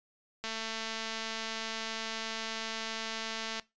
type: click train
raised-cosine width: 0.2 ms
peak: -20 dBFS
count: 705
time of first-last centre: 0.44-3.597 s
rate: 223 Hz
effects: noise-tail reverb RT60 0.2 s tail -19 dB re dry + resampled to 16000 Hz